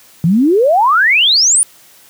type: exponential sweep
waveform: sine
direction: up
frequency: 155.56 to 9956 Hz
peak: -7 dBFS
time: 0.24-1.63 s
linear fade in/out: 0 ms
effects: white hiss -44 dBFS RMS until 2.09 s + high-pass 100 Hz 12 dB/octave